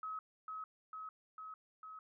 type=tone with echo; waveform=sine; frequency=1279 Hz; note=D#6; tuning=47 cents sharp; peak=-40 dBFS; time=0.03-0.19 s; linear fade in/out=2 ms; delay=450 ms; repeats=4; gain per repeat=-2 dB; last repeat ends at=1.99 s; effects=none